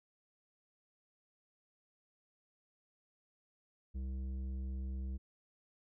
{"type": "tone with tanh clipping", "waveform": "triangle", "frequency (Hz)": 65.41, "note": "C2", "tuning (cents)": 0, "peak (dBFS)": -39, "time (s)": [3.94, 5.18], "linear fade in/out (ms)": 20, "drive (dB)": 14, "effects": []}